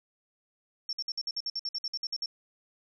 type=tone bursts; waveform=sine; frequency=5440 Hz; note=F8; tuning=46 cents flat; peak=-30 dBFS; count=15; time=0.89-2.259 s; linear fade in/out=2 ms; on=39 ms; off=56 ms; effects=none